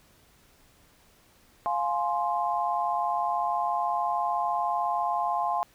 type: chord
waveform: sine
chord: F minor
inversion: none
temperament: just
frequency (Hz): 698.5 / 838.1 / 1047.7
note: F5 / Ab5 / C6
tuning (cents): 0 / +16 / +2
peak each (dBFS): -29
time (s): 1.66-5.63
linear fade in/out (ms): 0
effects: pink hiss -60 dBFS RMS until 5.74 s